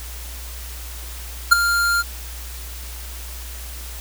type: tone with ADSR envelope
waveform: square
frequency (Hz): 1396.9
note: F6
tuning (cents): 0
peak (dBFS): -5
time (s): 1.51-2.03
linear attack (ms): 15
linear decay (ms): 12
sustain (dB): -12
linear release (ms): 28
effects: added 60 Hz sine -32 dBFS peak until 4 s + white hiss -37 dBFS RMS until 4 s